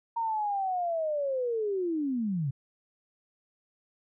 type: linear sweep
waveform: sine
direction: down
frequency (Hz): 932.3 to 127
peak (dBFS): -27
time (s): 0.16-2.51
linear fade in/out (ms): 10
effects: none